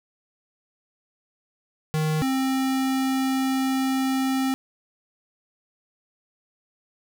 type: tone pair in turn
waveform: square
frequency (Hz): 155.56 / 264.6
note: D#3 / C4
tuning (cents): 0 / +20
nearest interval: major sixth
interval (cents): 920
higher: second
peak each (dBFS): -22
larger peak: neither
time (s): 1.94-2.22 / 2.22-4.54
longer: second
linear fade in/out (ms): 0
effects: none